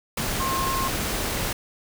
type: tone in noise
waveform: sine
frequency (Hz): 1067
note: C6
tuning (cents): +34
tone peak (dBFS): -25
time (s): 0.4-0.88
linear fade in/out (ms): 5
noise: pink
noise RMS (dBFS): -27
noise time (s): 0.17-1.53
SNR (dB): -1
effects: none